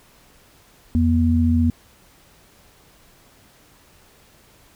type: tone pair together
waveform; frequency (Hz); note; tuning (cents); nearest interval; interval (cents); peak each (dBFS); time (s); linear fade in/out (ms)
sine; 84.96 / 240.3; F2 / B3; -47 / -47; octave + tritone; 1800; -17; 0.95-1.7; 0
effects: pink hiss -53 dBFS RMS until 4.75 s